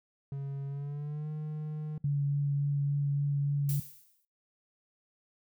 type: tone with pitch glide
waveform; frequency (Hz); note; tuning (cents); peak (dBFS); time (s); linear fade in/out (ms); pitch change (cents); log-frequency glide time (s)
triangle; 138.59 to 152.89; C#3 to D#3; 0 to -30; -32; 0.32-1.98; 2; +170; 0.67-1.29
type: tone with vibrato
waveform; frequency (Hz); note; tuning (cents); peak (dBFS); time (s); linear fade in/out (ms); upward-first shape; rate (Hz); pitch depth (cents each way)
sine; 142.4; C#3; +47; -26; 2.04-3.8; 5; triangle; 3.5; 12
type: noise with exponential decay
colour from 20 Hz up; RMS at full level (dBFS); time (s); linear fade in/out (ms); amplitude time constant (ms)
violet; -36; 3.69-4.25; 1; 120
effects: noise-tail reverb RT60 0.4 s tail -24 dB re dry